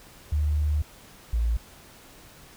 sine tone pair in turn, 75 / 57.18 Hz, D2 / A#1, +37 / -33 cents, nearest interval perfect fourth, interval 470 cents, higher first, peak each -21 dBFS, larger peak neither, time 0.32-0.82 / 1.33-1.57 s, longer first, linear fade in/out 5 ms, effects pink hiss -50 dBFS RMS until 2.56 s

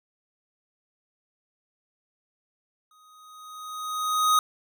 square tone with exponential growth, 1251 Hz, D#6, 9 cents sharp, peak -17 dBFS, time 2.91-4.39 s, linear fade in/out 2 ms, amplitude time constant 320 ms, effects none

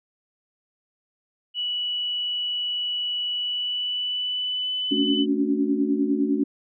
sine tone with pitch glide, 2946 to 3006 Hz, F#7 to F#7, -8 to +27 cents, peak -24 dBFS, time 1.54-5.26 s, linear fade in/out 50 ms, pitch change +35 cents, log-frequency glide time 3.32-4.87 s
sine chord, D major seventh, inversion second, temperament equal with one note detuned, 220 / 277.2 / 287.1 / 370 Hz, A3 / C#4 / D4 / F#4, 0 / 0 / -39 / 0 cents, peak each -27 / -25 / -23 / -29 dBFS, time 4.91-6.44 s, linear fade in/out 10 ms
effects none

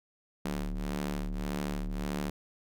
sawtooth ring-modulated tone, 73.42 Hz, D2, in tune, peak -25 dBFS, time 0.45-2.3 s, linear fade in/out 5 ms, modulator 111 Hz, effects none

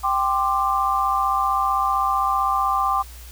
sine chord, G suspended fourth, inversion none, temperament equal with one note detuned, 784 / 1046.5 / 1182.1 Hz, G5 / C6 / D6, 0 / 0 / +11 cents, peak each -23 / -23 / -21 dBFS, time 0.03-3.03 s, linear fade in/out 20 ms, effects added 60 Hz sine -38 dBFS peak until 3.31 s + white hiss -45 dBFS RMS until 3.31 s

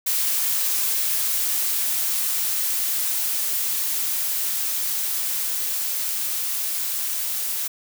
blue noise with level ramp, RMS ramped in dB -22 to -26 dBFS, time 0.06-7.68 s, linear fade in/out 10 ms, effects none

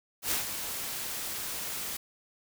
white noise with ADSR envelope, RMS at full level -28 dBFS, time 0.22-1.97 s, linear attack 94 ms, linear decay 130 ms, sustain -8 dB, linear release 7 ms, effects none

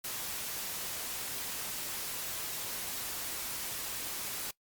white noise, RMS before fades -38 dBFS, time 0.04-4.51 s, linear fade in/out 5 ms, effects noise-tail reverb RT60 0.1 s tail -21 dB re dry + Opus 48 kbps

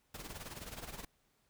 pink noise with tremolo, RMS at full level -44 dBFS, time 0.14-1.05 s, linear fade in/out 5 ms, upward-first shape sine, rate 19 Hz, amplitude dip 70%, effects pink hiss -75 dBFS RMS until 1.49 s

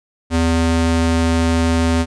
square ring-modulated tone, 164.81 Hz, E3, in tune, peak -11 dBFS, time 0.3-2.06 s, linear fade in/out 50 ms, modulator 85.6 Hz, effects resampled to 22050 Hz

